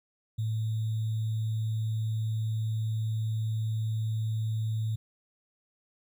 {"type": "tone with sample-and-hold", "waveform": "sine", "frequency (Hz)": 110, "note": "A2", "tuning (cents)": 0, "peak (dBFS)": -27, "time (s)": [0.38, 4.96], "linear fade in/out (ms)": 10, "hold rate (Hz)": 3675, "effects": []}